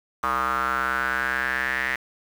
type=tone with band-pass filter sweep; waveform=square; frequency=64.6 Hz; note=C2; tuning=21 cents flat; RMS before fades=-25 dBFS; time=0.23-1.96 s; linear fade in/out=5 ms; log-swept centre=1200 to 1900 Hz; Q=6.6; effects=7-bit